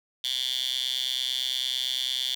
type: tone with high-pass filter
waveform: 10% pulse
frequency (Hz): 128.9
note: C3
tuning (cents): -26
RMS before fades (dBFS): -29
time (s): 0.24-2.35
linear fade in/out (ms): 2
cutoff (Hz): 3500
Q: 8.8
effects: none